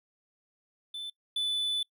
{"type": "tone pair in turn", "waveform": "triangle", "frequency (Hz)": [3520, 3490], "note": ["A7", "A7"], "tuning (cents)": [0, -15], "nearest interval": "unison", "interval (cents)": 15, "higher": "first", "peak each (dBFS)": [-34, -26], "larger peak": "second", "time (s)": [[0.94, 1.1], [1.36, 1.83]], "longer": "second", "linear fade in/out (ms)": 5, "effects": ["noise-tail reverb RT60 0.1 s tail -23 dB re dry"]}